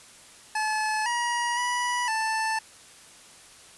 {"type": "tone with pitch steps", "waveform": "25% pulse", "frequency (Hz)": [862, 956, 977, 883], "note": ["A5", "A#5", "B5", "A5"], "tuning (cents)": [-36, 43, -19, 6], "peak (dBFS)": -21, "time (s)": [0.55, 2.59], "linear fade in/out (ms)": 5, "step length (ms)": 510, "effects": ["white hiss -50 dBFS RMS until 3.77 s", "resampled to 24000 Hz"]}